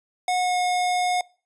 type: tone with pitch glide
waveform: square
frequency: 728 to 722.6 Hz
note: F#5 to F#5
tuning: -28 to -41 cents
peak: -21 dBFS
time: 0.28-1.21 s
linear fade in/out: 2 ms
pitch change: -13 cents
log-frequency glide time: 0.4-0.57 s
effects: noise-tail reverb RT60 0.4 s tail -24 dB re dry + resampled to 24000 Hz